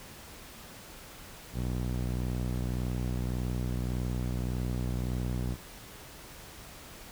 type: tone with band-pass filter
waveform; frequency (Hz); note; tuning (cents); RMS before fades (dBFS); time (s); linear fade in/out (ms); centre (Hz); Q
sawtooth; 61.74; B1; 0; -32; 1.53-5.57; 50; 150; 0.72
effects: pink hiss -48 dBFS RMS until 7.11 s